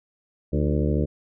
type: harmonic tone with a mistuned harmonic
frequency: 73.42 Hz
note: D2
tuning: in tune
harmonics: 1 / 2 / 3 / 4 / 5 / 6 / 7 / 8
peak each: -24 / -25 / -28 / -29 / -32 / -31 / -33 / -36 dBFS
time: 0.52-1.06 s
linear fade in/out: 20 ms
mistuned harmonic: 4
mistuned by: +68 cents
effects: none